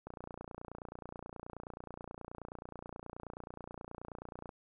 click train, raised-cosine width 1 ms, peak -30 dBFS, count 131, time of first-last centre 0.07-4.492 s, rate 29.4 Hz, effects none

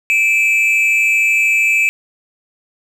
triangle tone pair together, 2349 / 2582 Hz, D7 / E7, 0 / -37 cents, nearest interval major second, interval 163 cents, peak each -12 dBFS, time 0.1-1.89 s, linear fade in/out 0 ms, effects none

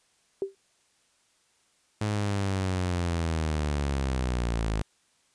sine tone with exponential decay, 390.7 Hz, G4, 6 cents flat, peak -22 dBFS, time 0.42-0.55 s, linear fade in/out 1 ms, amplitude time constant 27 ms
sawtooth linear sweep, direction down, 106.7 to 51.91 Hz, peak -22 dBFS, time 2.01-4.82 s, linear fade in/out 5 ms
effects white hiss -67 dBFS RMS until 5.34 s + resampled to 22050 Hz

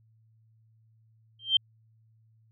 sine tone with exponential growth, 3148 Hz, G7, 7 cents sharp, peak -15 dBFS, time 1.39-1.57 s, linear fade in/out 5 ms, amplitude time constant 37 ms, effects added 111 Hz sine -60 dBFS peak until 2.51 s

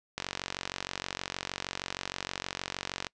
click train, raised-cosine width 0.2 ms, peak -15 dBFS, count 135, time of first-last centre 0.18-3.068 s, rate 46.4 Hz, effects noise-tail reverb RT60 0.1 s tail -26 dB re dry + resampled to 22050 Hz

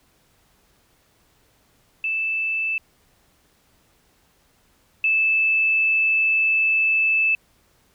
sine tone pair in turn, 2637 / 2627 Hz, E7 / E7, 0 / -7 cents, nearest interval unison, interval 7 cents, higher first, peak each -21 / -16 dBFS, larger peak second, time 2.04-2.78 / 5.04-7.35 s, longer second, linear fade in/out 2 ms, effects pink hiss -61 dBFS RMS until 7.94 s

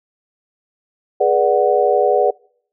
sine chord, G# half-diminished seventh, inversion none, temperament equal with one note detuned, 415.3 / 487.1 / 587.3 / 740 Hz, G#4 / B4 / D5 / F#5, 0 / -24 / 0 / 0 cents, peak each -17 dBFS, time 1.2-2.31 s, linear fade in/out 10 ms, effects noise-tail reverb RT60 0.6 s tail -26 dB re dry

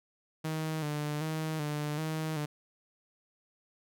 sawtooth tone with vibrato, 153.2 Hz, D#3, 27 cents flat, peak -28 dBFS, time 0.44-2.46 s, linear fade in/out 10 ms, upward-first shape square, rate 1.3 Hz, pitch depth 49 cents each way, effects none

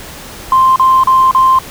sine tone bursts, 1046.5 Hz, C6, in tune, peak -4 dBFS, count 4, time 0.52-1.588 s, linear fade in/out 2 ms, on 240 ms, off 36 ms, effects tanh soft clip ceiling 0 dBFS + pink hiss -30 dBFS RMS until 1.7 s

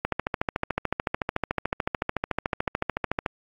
click train, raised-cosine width 0.5 ms, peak -9 dBFS, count 45, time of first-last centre 0.05-3.262 s, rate 13.7 Hz, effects AAC 64 kbps

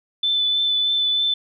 sine tone with vibrato, 3511 Hz, A7, 4 cents flat, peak -17 dBFS, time 0.23-1.34 s, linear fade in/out 5 ms, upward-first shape triangle, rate 3.2 Hz, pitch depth 16 cents each way, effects none

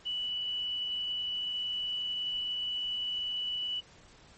sine tone, 2960 Hz, F#7, in tune, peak -31 dBFS, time 0.05-3.81 s, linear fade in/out 20 ms, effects pink hiss -57 dBFS RMS until 4.37 s + MP3 32 kbps

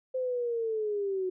sine linear sweep, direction down, 520 to 365.6 Hz, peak -28 dBFS, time 0.14-1.3 s, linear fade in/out 10 ms, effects none

